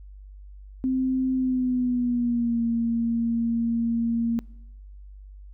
sine tone with pitch glide, 260 to 231.6 Hz, C4 to A#3, -11 to -11 cents, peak -21 dBFS, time 0.84-4.39 s, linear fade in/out 0 ms, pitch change -200 cents, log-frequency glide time 1.34-2.63 s, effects noise-tail reverb RT60 1.0 s tail -25 dB re dry + added 49 Hz sine -41 dBFS peak until 5.53 s

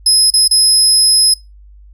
30% pulse tone with dropouts, 5100 Hz, D#8, 42 cents sharp, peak -3 dBFS, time 0.06-1.34 s, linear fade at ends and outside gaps 5 ms, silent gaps 0.304-0.337 / 0.479-0.51 s, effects noise-tail reverb RT60 0.2 s tail -20 dB re dry + added 50 Hz sine -37 dBFS peak until 1.93 s

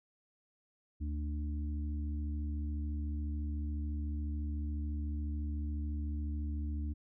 harmonic tone, 74 Hz, D2, 14 cents sharp, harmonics 1 / 3 / 4, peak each -34 / -46 / -46 dBFS, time 1-6.94 s, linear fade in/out 20 ms, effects none

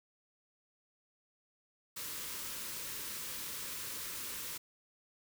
white band-stop noise, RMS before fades -42 dBFS, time 1.96-4.58 s, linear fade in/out 10 ms, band 590 to 890 Hz, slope 96 dB/octave, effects none

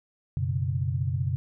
sine chord, F# suspended fourth, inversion none, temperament just, 92.5 / 123.33 / 138.75 Hz, F#2 / B2 / C#3, 0 / -2 / +2 cents, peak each -29 dBFS, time 0.37-1.36 s, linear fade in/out 0 ms, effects none

